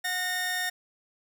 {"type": "tone pair together", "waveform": "sawtooth", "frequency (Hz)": [728.2, 1835], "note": ["F#5", "A#6"], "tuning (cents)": [-28, -28], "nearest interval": "octave + major third", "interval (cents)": 1600, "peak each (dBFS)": [-31, -25], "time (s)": [0.04, 0.7], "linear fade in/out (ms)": 10, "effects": []}